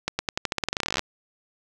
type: accelerating click train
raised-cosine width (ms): 0.2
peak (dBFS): -7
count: 22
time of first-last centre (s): 0.08-0.993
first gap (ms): 110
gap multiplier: 0.89
effects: none